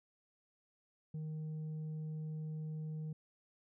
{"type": "tone with tanh clipping", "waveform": "sine", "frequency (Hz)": 155.56, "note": "D#3", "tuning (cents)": 0, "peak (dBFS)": -40, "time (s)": [1.14, 3.13], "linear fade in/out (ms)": 5, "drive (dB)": 3, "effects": []}